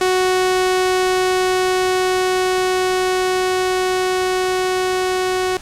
sawtooth tone with level ramp, 370 Hz, F#4, in tune, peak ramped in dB -10 to -13 dBFS, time 0.01-5.57 s, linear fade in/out 2 ms, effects pink hiss -38 dBFS RMS until 5.61 s + low-pass 10000 Hz 12 dB/octave

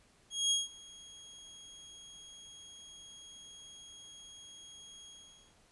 25% pulse tone with ADSR envelope, 3283 Hz, G#7, 21 cents flat, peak -23 dBFS, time 0.3-5.56 s, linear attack 210 ms, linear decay 170 ms, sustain -24 dB, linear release 480 ms, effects pink hiss -66 dBFS RMS until 5.71 s + resampled to 24000 Hz

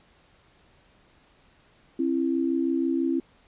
sine tone pair together, 267.9 / 334 Hz, C4 / E4, +41 / +23 cents, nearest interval major third, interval 382 cents, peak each -25 dBFS, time 1.99-3.2 s, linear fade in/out 5 ms, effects pink hiss -60 dBFS RMS until 3.47 s + resampled to 8000 Hz

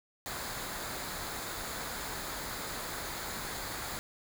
pink noise with comb filter, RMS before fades -39 dBFS, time 0.26-3.99 s, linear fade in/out 0 ms, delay 0.35 ms, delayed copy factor -0.5, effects none

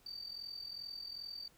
sine tone with amplitude modulation, 4617 Hz, D8, 30 cents flat, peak -38 dBFS, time 0.06-1.48 s, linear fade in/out 5 ms, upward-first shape sine, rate 42.5 Hz, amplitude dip 80%, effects tanh soft clip ceiling -39 dBFS + pink hiss -67 dBFS RMS until 1.57 s

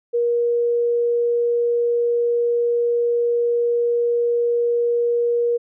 sine tone, 474.8 Hz, A#4, 32 cents sharp, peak -16 dBFS, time 0.13-5.58 s, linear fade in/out 20 ms, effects none

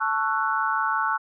sine chord, F# minor seventh, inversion first, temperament equal with one note detuned, 880 / 1108.7 / 1334.6 / 1480 Hz, A5 / C#6 / E6 / F#6, 0 / 0 / +21 / 0 cents, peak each -27 dBFS, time 0-1.18 s, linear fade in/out 20 ms, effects none

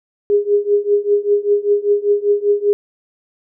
sine tone with tremolo, 410 Hz, G#4, 22 cents flat, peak -8 dBFS, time 0.3-2.73 s, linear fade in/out 0 ms, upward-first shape triangle, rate 5.1 Hz, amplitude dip 95%, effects none

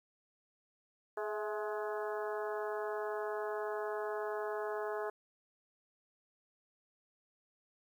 harmonic tone with a mistuned harmonic, 210.8 Hz, G#3, 26 cents sharp, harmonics 2 / 3 / 4 / 5 / 6 / 7 / 8, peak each -38 / -42 / -44 / -46 / -48 / -49 / -50 dBFS, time 1.17-5.1 s, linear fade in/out 5 ms, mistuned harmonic 3, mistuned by +49 cents, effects 11-bit

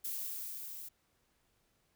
violet noise with level ramp, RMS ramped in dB -38 to -47 dBFS, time 0.04-0.89 s, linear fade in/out 10 ms, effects pink hiss -75 dBFS RMS until 1.95 s

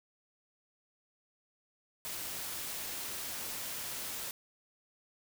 white noise, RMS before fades -40 dBFS, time 2.05-4.31 s, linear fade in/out 0 ms, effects none

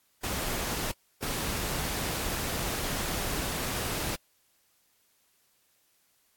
pink noise bursts at uneven times, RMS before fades -32 dBFS, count 2, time 0.23-0.92 / 1.22-4.16 s, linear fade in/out 10 ms, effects white hiss -69 dBFS RMS until 6.36 s + AAC 64 kbps

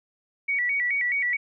sine tone with vibrato, 2093 Hz, C7, in tune, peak -22 dBFS, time 0.48-1.37 s, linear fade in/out 10 ms, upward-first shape square, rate 4.7 Hz, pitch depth 120 cents each way, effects none

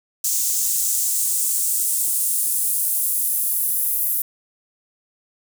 white noise with high-pass filter sweep, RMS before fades -21 dBFS, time 0.24-4.22 s, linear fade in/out 5 ms, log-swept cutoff 6800 to 12000 Hz, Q 1.9, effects none

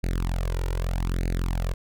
sawtooth tone with flanger, 43.65 Hz, F1, in tune, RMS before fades -26 dBFS, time 0.03-1.74 s, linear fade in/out 10 ms, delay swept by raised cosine 0.45 to 2.15 ms, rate 0.81 Hz, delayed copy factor +1, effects none

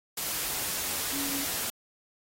sine tone in noise, 279.1 Hz, C#4, 12 cents sharp, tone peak -37 dBFS, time 1.13-1.45 s, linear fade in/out 5 ms, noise white, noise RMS -32 dBFS, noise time 0.17-1.7 s, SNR -8 dB, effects AAC 48 kbps

